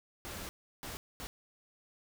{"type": "noise bursts at uneven times", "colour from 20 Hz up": "pink", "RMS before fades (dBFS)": -43, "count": 3, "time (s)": [[0.25, 0.49], [0.83, 0.97], [1.2, 1.27]], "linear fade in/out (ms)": 0, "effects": []}